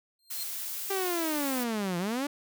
sawtooth tone with exponential growth, 4186 Hz, C8, in tune, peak -31 dBFS, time 0.19-0.43 s, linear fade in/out 2 ms, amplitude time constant 51 ms
blue noise, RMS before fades -36 dBFS, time 0.3-1.64 s, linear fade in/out 10 ms
sawtooth linear two-way sweep, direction down then up, 396.5 to 168.6 to 295 Hz, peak -25 dBFS, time 0.9-2.27 s, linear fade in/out 5 ms, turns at 1.98 s
effects none

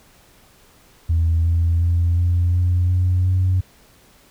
sine tone with pitch steps, 82.41 / 84 / 85.61 / 87.26 / 88.94 / 90.65 / 92.4 Hz, E2 / E2 / F2 / F2 / F2 / F#2 / F#2, 0 / +33 / -34 / -1 / +32 / -35 / -2 cents, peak -13 dBFS, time 1.09-3.61 s, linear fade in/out 10 ms, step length 360 ms, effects tanh soft clip ceiling -11 dBFS + pink hiss -52 dBFS RMS until 4.3 s

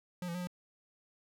square tone with pitch steps, 178.9 / 170.4 / 179.7 / 178.2 Hz, F3 / F3 / F3 / F3, +42 / -42 / +50 / +35 cents, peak -37 dBFS, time 0.22-0.472 s, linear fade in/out 2 ms, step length 63 ms, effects none

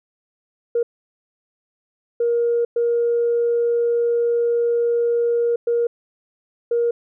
sine tone bursts at uneven times, 471.7 Hz, A#4, 20 cents sharp, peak -15 dBFS, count 5, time 0.75-0.83 / 2.2-2.65 / 2.76-5.56 / 5.67-5.87 / 6.71-6.91 s, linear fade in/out 5 ms, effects tanh soft clip ceiling -11 dBFS

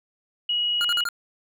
sine tone, 2905 Hz, F#7, 32 cents flat, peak -21 dBFS, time 0.49-1.04 s, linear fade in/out 5 ms
square tone bursts, 1407 Hz, F6, 12 cents sharp, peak -25 dBFS, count 4, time 0.81-1.088 s, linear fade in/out 0 ms, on 35 ms, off 46 ms
effects none

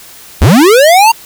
square linear sweep, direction up, 49.4 to 940 Hz, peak -3 dBFS, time 0.41-1.12 s, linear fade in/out 10 ms, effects white hiss -34 dBFS RMS until 1.25 s

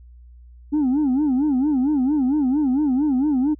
sine tone with vibrato, 277.2 Hz, C#4, in tune, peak -14 dBFS, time 0.72-3.55 s, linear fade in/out 20 ms, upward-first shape sine, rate 4.4 Hz, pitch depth 180 cents each way, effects tanh soft clip ceiling -15 dBFS + added 60 Hz sine -42 dBFS peak until 3.59 s

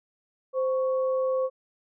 sine tone pair together, 520.5 / 1110 Hz, C5 / C#6, -9 / +2 cents, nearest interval octave + minor second, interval 1311 cents, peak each -23 / -35 dBFS, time 0.53-1.5 s, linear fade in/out 50 ms, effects none

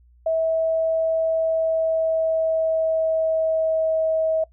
sine tone with pitch glide, 648 to 640.2 Hz, E5 to D#5, -30 to +49 cents, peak -18 dBFS, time 0.26-4.44 s, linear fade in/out 5 ms, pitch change -21 cents, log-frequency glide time 1.32-3.98 s, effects noise-tail reverb RT60 0.1 s tail -21 dB re dry + added 60 Hz sine -51 dBFS peak until 4.52 s

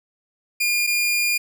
sawtooth tone pair in turn, 2417 / 2417 Hz, D7 / D7, +49 / +49 cents, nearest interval unison, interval 0 cents, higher neither, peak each -15 dBFS, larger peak neither, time 0.6-0.87 / 0.87-1.38 s, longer second, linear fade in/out 10 ms, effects none

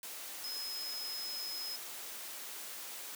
sine tone in noise, 5120 Hz, D#8, 49 cents sharp, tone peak -39 dBFS, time 0.44-1.76 s, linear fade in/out 2 ms, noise white, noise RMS -45 dBFS, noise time 0.03-3.15 s, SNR +3 dB, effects high-pass 300 Hz 12 dB/octave

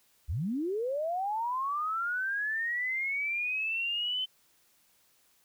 sine linear sweep, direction up, 57.1 to 3071 Hz, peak -29 dBFS, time 0.28-4.26 s, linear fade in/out 20 ms, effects white hiss -67 dBFS RMS until 5.44 s

